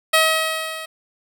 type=tone with level ramp; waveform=10% pulse; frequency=638 Hz; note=D#5; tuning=43 cents sharp; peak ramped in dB=-3 to -22 dBFS; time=0.13-0.86 s; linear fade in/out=10 ms; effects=none